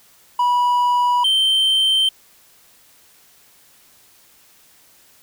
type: tone pair in turn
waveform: triangle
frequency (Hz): 977 / 3118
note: B5 / G7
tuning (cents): -19 / -10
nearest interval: octave + minor sixth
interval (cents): 2009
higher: second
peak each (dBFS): -12 / -12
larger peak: neither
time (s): 0.39-1.24 / 1.24-2.09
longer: neither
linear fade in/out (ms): 5
effects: white hiss -52 dBFS RMS until 5.22 s